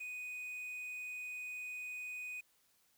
triangle tone with quantisation, 2489 Hz, D#7, in tune, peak -40 dBFS, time 0-2.41 s, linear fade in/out 10 ms, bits 10, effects white hiss -73 dBFS RMS until 2.97 s

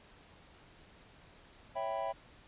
triangle chord, C# half-diminished seventh, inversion none, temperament equal, 554.4 / 659.3 / 784 / 987.8 Hz, C#5 / E5 / G5 / B5, 0 / 0 / 0 / 0 cents, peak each -39 / -36 / -37 / -39 dBFS, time 1.75-2.13 s, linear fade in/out 20 ms, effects pink hiss -59 dBFS RMS until 2.47 s + resampled to 8000 Hz

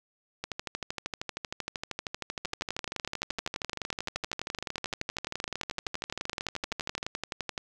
two click trains, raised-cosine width 0.2 ms, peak -15 / -16 dBFS, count 61 / 86, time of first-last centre 2.45-7.578 / 0.44-7.029 s, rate 11.7 / 12.9 Hz, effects none

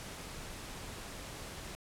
pink noise, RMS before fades -45 dBFS, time 0-1.75 s, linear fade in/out 0 ms, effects low-pass 11000 Hz 12 dB/octave

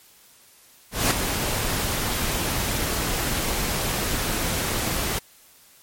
pink noise with ADSR envelope, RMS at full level -18 dBFS, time 0.91-5.19 s, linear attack 200 ms, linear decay 5 ms, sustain -7 dB, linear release 6 ms, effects white hiss -53 dBFS RMS until 5.82 s + MP3 64 kbps

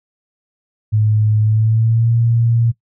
sine tone with pitch glide, 107.4 to 116.45 Hz, A2 to A#2, -41 to -1 cents, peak -11 dBFS, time 0.92-2.72 s, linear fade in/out 20 ms, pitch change +140 cents, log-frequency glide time 1.41-2.13 s, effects noise-tail reverb RT60 0.1 s tail -18 dB re dry

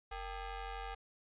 sawtooth ring-modulated tone, 417 Hz, G#4, 7 cents sharp, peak -34 dBFS, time 0.11-0.95 s, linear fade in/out 10 ms, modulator 371 Hz, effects resampled to 8000 Hz

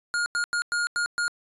square tone bursts at uneven times, 1425 Hz, F6, 34 cents sharp, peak -24 dBFS, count 6, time 0.14-0.26 / 0.35-0.44 / 0.53-0.62 / 0.72-0.87 / 0.96-1.06 / 1.18-1.28 s, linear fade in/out 0 ms, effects resampled to 24000 Hz

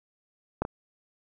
clicks, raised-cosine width 1 ms, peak -12 / -18 dBFS, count 2, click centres 0.62 / 0.651 s, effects none

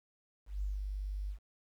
sine tone with ADSR envelope, 49.51 Hz, G1, 18 cents sharp, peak -32 dBFS, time 0.46-1.39 s, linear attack 160 ms, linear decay 170 ms, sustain -3 dB, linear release 95 ms, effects 11-bit

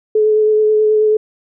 sine tone with vibrato, 429.1 Hz, A4, 43 cents flat, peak -9 dBFS, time 0.15-1.17 s, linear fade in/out 5 ms, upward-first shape sine, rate 9.3 Hz, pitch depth 14 cents each way, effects none

